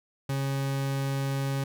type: tone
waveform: 40% pulse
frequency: 136.9 Hz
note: C#3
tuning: 21 cents flat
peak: -26 dBFS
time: 0.29-1.64 s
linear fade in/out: 5 ms
effects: none